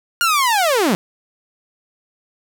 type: linear sweep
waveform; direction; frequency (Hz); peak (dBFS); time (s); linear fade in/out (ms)
sawtooth; down; 1436 to 160.5; -10; 0.21-0.95; 0
effects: none